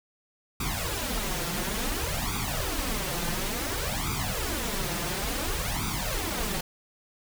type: noise with flanger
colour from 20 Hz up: pink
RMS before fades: -30 dBFS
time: 0.6-6.61 s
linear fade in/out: 5 ms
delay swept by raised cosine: 0.83 to 5.83 ms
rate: 0.57 Hz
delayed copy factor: +0.85
effects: none